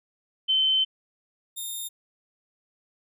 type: tone pair in turn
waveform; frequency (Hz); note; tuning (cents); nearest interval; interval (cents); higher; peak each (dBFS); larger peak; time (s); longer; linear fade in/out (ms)
sine / 5% pulse; 3076 / 3658; G7 / A#7; -33 / -33; minor third; 300; second; -19 / -24; first; 0.48-0.85 / 1.56-1.89; first; 20
effects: none